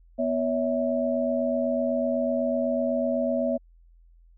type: tone cluster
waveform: sine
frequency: 245.9 / 562 / 650 Hz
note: B3 / C#5 / E5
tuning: -7 / +24 / -24 cents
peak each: -27 dBFS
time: 0.18-3.58 s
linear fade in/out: 20 ms
effects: added 42 Hz sine -52 dBFS peak until 4.37 s